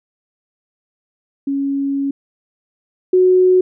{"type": "tone pair in turn", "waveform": "sine", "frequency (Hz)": [277.2, 368.1], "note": ["C#4", "F#4"], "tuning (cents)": [0, -9], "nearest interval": "perfect fourth", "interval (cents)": 491, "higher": "second", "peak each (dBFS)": [-16, -8], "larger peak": "second", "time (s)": [[1.47, 2.11], [3.13, 3.61]], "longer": "first", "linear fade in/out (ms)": 5, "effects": []}